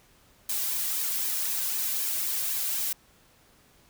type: noise with flanger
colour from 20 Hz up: blue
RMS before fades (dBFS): -29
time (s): 0.49-2.93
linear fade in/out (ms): 5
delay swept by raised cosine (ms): 1.4 to 2.32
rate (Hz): 3.9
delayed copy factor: -0.55
effects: pink hiss -60 dBFS RMS until 3.89 s